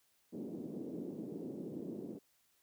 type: band-pass noise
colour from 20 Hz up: pink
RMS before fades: -44 dBFS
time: 0.32-2.19 s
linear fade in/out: 20 ms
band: 200 to 400 Hz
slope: 24 dB/octave
effects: white hiss -74 dBFS RMS until 2.62 s